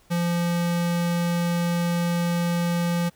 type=tone; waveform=square; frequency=172.4 Hz; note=F3; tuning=22 cents flat; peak=-22 dBFS; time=0.1-3.1 s; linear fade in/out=20 ms; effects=pink hiss -59 dBFS RMS until 3.15 s